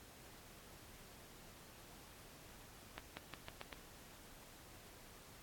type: accelerating click train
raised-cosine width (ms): 0.3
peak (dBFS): -29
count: 6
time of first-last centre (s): 2.98-3.728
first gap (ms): 190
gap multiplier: 0.88
effects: pink hiss -59 dBFS RMS until 5.42 s + AAC 64 kbps